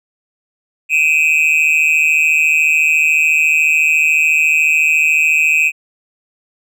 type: tone with amplitude modulation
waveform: triangle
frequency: 2523 Hz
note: D#7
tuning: 23 cents sharp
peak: -4 dBFS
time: 0.89-5.72 s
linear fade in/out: 50 ms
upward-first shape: sine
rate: 154 Hz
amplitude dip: 95%
effects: none